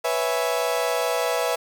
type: chord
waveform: 35% pulse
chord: C# minor seventh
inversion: third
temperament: equal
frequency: 493.9 / 554.4 / 659.3 / 830.6 Hz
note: B4 / C#5 / E5 / G#5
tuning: 0 / 0 / 0 / 0 cents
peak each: -24 / -28 / -24 / -29 dBFS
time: 0.04-1.56 s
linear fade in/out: 10 ms
effects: 8-bit